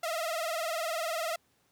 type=tone with vibrato; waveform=sawtooth; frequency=656 Hz; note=E5; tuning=9 cents flat; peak=-27 dBFS; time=0.03-1.36 s; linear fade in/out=5 ms; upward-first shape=triangle; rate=20 Hz; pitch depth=130 cents each way; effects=pink hiss -70 dBFS RMS until 1.71 s + high-pass 100 Hz 12 dB/octave